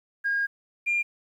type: tone pair in turn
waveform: sine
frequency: 1626 / 2399 Hz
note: G#6 / D7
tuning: -37 / +36 cents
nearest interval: perfect fifth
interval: 673 cents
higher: second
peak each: -22 / -21 dBFS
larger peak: second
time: 0.24-0.47 / 0.86-1.03 s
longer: first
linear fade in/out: 20 ms
effects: tanh soft clip ceiling -18 dBFS + 10-bit